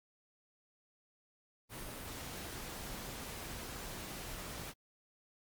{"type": "noise", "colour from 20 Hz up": "pink", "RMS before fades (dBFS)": -45, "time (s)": [1.69, 4.74], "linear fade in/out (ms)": 50, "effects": ["Opus 32 kbps"]}